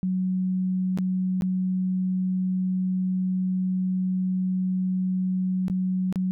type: tone with dropouts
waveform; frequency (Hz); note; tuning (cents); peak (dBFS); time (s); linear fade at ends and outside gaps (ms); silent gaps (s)
sine; 185.4; F#3; +4; -22; 0.03-6.31; 0; 0.975-0.986 / 1.41-1.421 / 5.682-5.699 / 6.126-6.158
effects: none